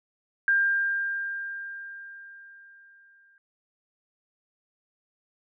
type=tone with exponential decay; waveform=sine; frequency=1597 Hz; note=G6; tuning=32 cents sharp; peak=-18 dBFS; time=0.48-3.38 s; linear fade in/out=1 ms; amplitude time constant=630 ms; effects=none